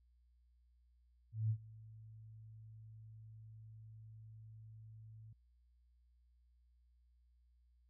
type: tone with ADSR envelope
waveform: sine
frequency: 110 Hz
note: A2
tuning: in tune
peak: -31 dBFS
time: 1.32-5.33 s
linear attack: 180 ms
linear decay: 71 ms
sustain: -22 dB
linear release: 4 ms
effects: added 60 Hz sine -68 dBFS peak until 7.89 s